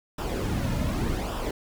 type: noise with flanger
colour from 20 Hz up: brown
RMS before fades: -28 dBFS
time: 0.18-1.51 s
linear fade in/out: 5 ms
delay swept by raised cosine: 0.46 to 2.66 ms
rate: 0.86 Hz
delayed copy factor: -0.6
effects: none